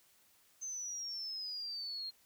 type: exponential sweep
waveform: sine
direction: down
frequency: 6272 to 4202 Hz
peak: -39 dBFS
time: 0.61-2.11 s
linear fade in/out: 20 ms
effects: white hiss -68 dBFS RMS until 2.25 s